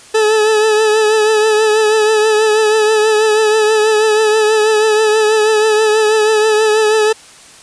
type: tone with vibrato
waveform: 40% pulse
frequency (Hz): 431.7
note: A4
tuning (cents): -33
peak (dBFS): -8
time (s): 0.14-7.13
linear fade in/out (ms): 10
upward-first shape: triangle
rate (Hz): 6.2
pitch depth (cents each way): 46
effects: white hiss -39 dBFS RMS until 7.62 s + resampled to 22050 Hz